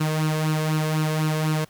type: tone with flanger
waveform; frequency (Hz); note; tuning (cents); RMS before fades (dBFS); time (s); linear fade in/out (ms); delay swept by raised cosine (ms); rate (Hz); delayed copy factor
sawtooth; 155.56; D#3; 0; -23; 0-1.65; 10; 0.71 to 1.91; 4; +0.6
effects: pink hiss -55 dBFS RMS until 1.69 s